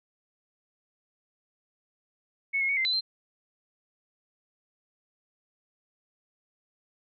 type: tone with pitch steps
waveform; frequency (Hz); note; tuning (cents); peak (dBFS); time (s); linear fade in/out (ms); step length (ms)
sine; 2204 / 2163 / 2229 / 2081 / 4007 / 4133; C#7 / C#7 / C#7 / C7 / B7 / C8; -11 / -43 / +9 / -10 / +24 / -22; -24; 2.53-3.01; 20; 80
effects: none